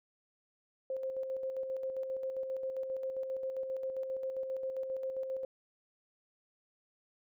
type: tone with tremolo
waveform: sine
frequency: 527 Hz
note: C5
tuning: 12 cents sharp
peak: -33 dBFS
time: 0.9-5.45 s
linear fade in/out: 2 ms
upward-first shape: square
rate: 7.5 Hz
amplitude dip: 40%
effects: none